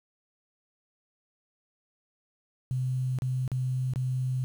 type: tone with dropouts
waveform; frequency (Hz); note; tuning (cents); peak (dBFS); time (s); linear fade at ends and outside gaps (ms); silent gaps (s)
sine; 128.4; C3; -32; -26; 2.71-4.44; 0; 3.187-3.221 / 3.478-3.517 / 3.936-3.959
effects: 9-bit